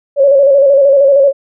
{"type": "tone with vibrato", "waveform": "sine", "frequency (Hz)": 554.4, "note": "C#5", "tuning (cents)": 0, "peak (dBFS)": -4, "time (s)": [0.16, 1.33], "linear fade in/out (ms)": 50, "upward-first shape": "square", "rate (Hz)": 13, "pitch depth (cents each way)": 46, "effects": []}